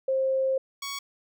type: tone pair in turn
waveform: sine / 10% pulse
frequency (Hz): 530 / 1117.2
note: C5 / C#6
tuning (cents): +22 / +13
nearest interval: octave + minor second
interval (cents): 1291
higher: second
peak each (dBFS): -22 / -24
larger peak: first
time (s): 0.08-0.58 / 0.82-0.99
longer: first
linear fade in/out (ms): 5
effects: none